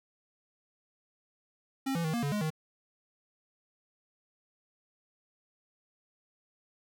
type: tone with pitch steps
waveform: square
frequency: 268.6 / 168.2 / 158.1 / 235.9 / 142.8 / 208.8 / 156.6 Hz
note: C4 / E3 / D#3 / A#3 / D3 / G#3 / D#3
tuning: +46 / +35 / +28 / +21 / -48 / +10 / +11 cents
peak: -30 dBFS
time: 1.86-2.504 s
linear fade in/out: 10 ms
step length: 92 ms
effects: none